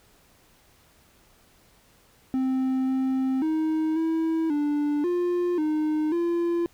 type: tone with pitch steps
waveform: triangle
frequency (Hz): 261.4 / 263 / 315 / 324.1 / 293.4 / 352.8 / 307.2 / 342.5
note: C4 / C4 / D#4 / E4 / D4 / F4 / D#4 / F4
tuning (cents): -1 / +9 / +21 / -29 / -2 / +18 / -22 / -34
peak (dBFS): -20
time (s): 2.34-6.66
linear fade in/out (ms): 0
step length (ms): 540
effects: pink hiss -59 dBFS RMS until 6.73 s